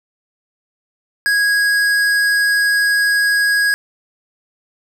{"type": "tone with hard clipping", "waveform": "sine", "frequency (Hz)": 1652, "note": "G#6", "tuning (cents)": -10, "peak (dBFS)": -14, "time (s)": [1.26, 3.74], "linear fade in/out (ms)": 0, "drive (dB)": 13, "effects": []}